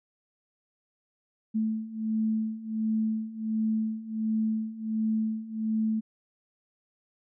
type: beating tone pair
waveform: sine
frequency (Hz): 218.6 / 220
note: A3 / A3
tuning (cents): -11 / 0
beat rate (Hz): 1.4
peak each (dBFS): -31 / -28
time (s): 1.54-6.01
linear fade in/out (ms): 20
effects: none